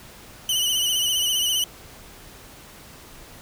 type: tone with vibrato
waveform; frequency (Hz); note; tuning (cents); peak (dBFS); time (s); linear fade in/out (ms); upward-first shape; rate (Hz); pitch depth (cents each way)
sawtooth; 2986; F#7; +15; -17; 0.49-1.64; 2; sine; 15; 55
effects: pink hiss -45 dBFS RMS until 3.41 s